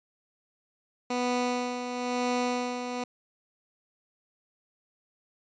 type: tone with tremolo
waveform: 15% pulse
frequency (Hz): 246.9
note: B3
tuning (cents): 0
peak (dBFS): -19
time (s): 1.1-3.04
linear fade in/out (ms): 5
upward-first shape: sine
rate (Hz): 1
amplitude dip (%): 55
effects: resampled to 16000 Hz